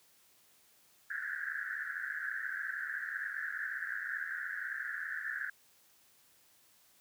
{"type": "band-pass noise", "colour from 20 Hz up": "pink", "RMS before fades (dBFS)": -39, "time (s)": [1.1, 5.5], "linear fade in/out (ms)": 5, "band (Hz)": [1500, 1800], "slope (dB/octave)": 96, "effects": ["white hiss -66 dBFS RMS until 7 s", "high-pass 60 Hz 12 dB/octave"]}